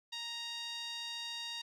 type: tone with band-pass filter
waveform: sawtooth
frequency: 934 Hz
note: A#5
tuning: 3 cents sharp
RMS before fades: -42 dBFS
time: 0.12-1.62 s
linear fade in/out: 10 ms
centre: 3900 Hz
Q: 3.1
effects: none